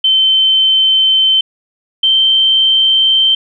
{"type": "tone pair in turn", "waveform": "sine", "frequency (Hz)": [3087, 3119], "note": ["G7", "G7"], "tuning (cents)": [-27, -9], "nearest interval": "unison", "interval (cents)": 18, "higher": "second", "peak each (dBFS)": -7, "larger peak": "neither", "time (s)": [[0.04, 1.41], [2.03, 3.35]], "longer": "first", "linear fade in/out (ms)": 5, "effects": []}